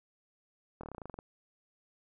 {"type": "slowing click train", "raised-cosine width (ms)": 1, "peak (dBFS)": -29, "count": 12, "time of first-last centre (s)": [0.81, 1.189], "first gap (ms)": 24, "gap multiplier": 1.07, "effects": []}